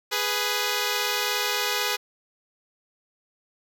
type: tone pair together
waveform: 5% pulse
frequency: 415.3 / 493.9 Hz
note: G#4 / B4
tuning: 0 / 0 cents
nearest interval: minor third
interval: 300 cents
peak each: -15 dBFS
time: 0.11-1.97 s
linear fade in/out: 20 ms
effects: none